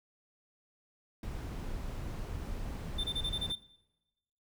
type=noise; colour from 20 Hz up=brown; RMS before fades=-39 dBFS; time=1.23-3.52 s; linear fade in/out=2 ms
type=tone bursts; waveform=triangle; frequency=3565 Hz; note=A7; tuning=22 cents sharp; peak=-31 dBFS; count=7; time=2.98-3.555 s; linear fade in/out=10 ms; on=59 ms; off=27 ms
effects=noise-tail reverb RT60 1.0 s tail -18 dB re dry